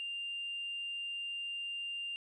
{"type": "tone", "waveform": "sine", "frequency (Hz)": 2794, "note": "F7", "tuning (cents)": 0, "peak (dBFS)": -36, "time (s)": [0, 2.16], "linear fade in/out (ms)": 0, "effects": ["tanh soft clip ceiling -33 dBFS"]}